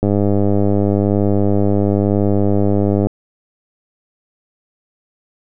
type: click train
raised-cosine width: 2 ms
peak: -3 dBFS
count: 308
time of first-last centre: 0.03-3.07 s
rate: 101 Hz
effects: none